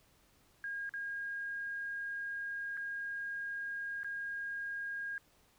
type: tone with dropouts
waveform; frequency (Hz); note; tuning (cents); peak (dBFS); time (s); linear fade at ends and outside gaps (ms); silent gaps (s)
sine; 1625; G#6; -38; -37; 0.64-5.18; 1; 0.893-0.938 / 2.77-2.774 / 4.033-4.045
effects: pink hiss -68 dBFS RMS until 5.58 s